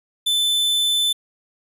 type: tone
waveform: 45% pulse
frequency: 3520 Hz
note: A7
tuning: in tune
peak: -17 dBFS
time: 0.26-1.13 s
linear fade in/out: 10 ms
effects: resampled to 32000 Hz